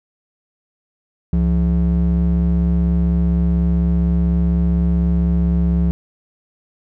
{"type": "ring-modulated tone", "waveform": "triangle", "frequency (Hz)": 120.7, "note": "B2", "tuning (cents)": -39, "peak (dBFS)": -8, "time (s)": [1.33, 5.91], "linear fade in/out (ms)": 0, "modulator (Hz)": 52.1, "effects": []}